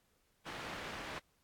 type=low-pass noise; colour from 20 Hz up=white; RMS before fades=-45 dBFS; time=0.45-1.2 s; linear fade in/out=20 ms; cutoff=2100 Hz; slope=12 dB/octave; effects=pink hiss -75 dBFS RMS until 1.43 s + AAC 64 kbps